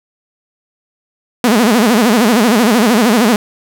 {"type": "tone with vibrato", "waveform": "sawtooth", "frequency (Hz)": 226.8, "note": "A#3", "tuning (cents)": -47, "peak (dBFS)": -4, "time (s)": [1.44, 3.36], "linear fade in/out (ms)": 2, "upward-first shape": "sine", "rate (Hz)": 13, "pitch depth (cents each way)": 190, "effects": []}